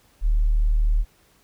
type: tone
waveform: sine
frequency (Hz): 38.01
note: D#1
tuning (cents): -40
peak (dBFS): -15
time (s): 0.21-1.05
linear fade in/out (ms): 50
effects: tanh soft clip ceiling -11 dBFS + pink hiss -59 dBFS RMS until 1.43 s